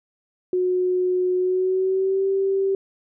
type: tone with pitch glide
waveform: sine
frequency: 364.8 to 388.7 Hz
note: F#4 to G4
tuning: -24 to -15 cents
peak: -18 dBFS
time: 0.53-2.75 s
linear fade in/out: 2 ms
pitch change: +109 cents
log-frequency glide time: 1.36-2.27 s
effects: none